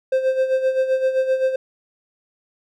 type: tone with tremolo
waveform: triangle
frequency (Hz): 523.3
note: C5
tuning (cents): 0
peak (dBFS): -12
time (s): 0.12-1.56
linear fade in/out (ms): 5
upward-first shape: sine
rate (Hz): 7.7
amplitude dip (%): 65
effects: none